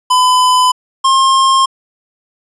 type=tone pair in turn; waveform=square; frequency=1007 / 1066.9 Hz; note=B5 / C6; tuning=+33 / +33 cents; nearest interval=minor second; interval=100 cents; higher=second; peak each=-8 dBFS; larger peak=neither; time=0.1-0.72 / 1.04-1.66 s; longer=neither; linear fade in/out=10 ms; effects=resampled to 24000 Hz + 8-bit